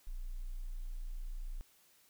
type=tone; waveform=sine; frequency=29.79 Hz; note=A#0; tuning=38 cents sharp; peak=-38 dBFS; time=0.07-1.61 s; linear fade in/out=0 ms; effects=white hiss -67 dBFS RMS until 2.09 s